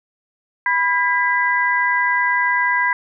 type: tone cluster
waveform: sine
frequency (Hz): 987 / 1618 / 1988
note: B5 / G#6 / B6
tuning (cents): -1 / -46 / +11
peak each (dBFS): -19 / -20 / -19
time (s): 0.66-2.93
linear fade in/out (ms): 2
effects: none